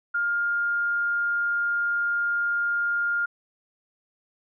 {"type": "tone", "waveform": "sine", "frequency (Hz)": 1409, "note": "F6", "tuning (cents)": 15, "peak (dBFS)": -22, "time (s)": [0.14, 3.26], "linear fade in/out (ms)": 10, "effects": []}